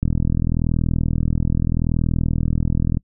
click train, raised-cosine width 5 ms, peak -7 dBFS, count 121, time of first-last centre 0.03-2.971 s, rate 40.8 Hz, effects noise-tail reverb RT60 0.1 s tail -26 dB re dry

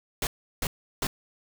pink noise bursts, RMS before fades -28 dBFS, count 3, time 0.22-1.07 s, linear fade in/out 2 ms, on 50 ms, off 350 ms, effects none

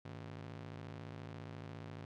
sawtooth ring-modulated tone, 126.3 Hz, B2, 39 cents sharp, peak -39 dBFS, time 0.05-2.05 s, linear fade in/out 2 ms, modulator 27.2 Hz, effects low-pass 4000 Hz 12 dB/octave

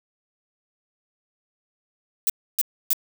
violet noise bursts, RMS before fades -20 dBFS, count 3, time 2.27-2.931 s, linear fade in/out 0 ms, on 27 ms, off 290 ms, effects none

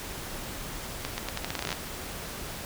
accelerating click train, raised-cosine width 0.2 ms, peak -13 dBFS, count 15, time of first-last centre 1.05-1.727 s, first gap 130 ms, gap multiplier 0.82, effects pink hiss -38 dBFS RMS until 2.65 s

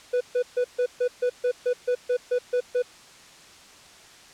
triangle tone bursts, 493.9 Hz, B4, in tune, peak -18 dBFS, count 13, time 0.13-2.824 s, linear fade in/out 10 ms, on 78 ms, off 140 ms, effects white hiss -49 dBFS RMS until 4.33 s + low-pass 7000 Hz 12 dB/octave

